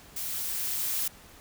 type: noise with level ramp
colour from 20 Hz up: blue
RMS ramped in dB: -34 to -29 dBFS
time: 0.16-1.08 s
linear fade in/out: 5 ms
effects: pink hiss -52 dBFS RMS until 1.4 s